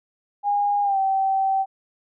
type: tone with pitch glide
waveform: sine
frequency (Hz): 816 to 773.3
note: G#5 to G5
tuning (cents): -31 to -24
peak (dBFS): -18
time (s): 0.43-1.66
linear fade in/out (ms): 50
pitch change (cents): -93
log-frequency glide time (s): 0.83-0.98
effects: none